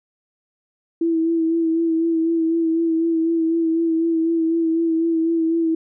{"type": "tone with vibrato", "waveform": "sine", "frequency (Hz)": 328.6, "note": "E4", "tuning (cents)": -5, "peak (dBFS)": -16, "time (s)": [1.01, 5.75], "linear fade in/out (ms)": 5, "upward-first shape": "sine", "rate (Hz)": 4, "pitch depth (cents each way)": 29, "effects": []}